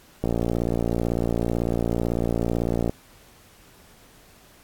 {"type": "click train", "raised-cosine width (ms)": 2, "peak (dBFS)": -10, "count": 155, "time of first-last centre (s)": [0.24, 2.895], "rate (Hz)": 58, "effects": ["pink hiss -53 dBFS RMS until 4.63 s", "AAC 64 kbps"]}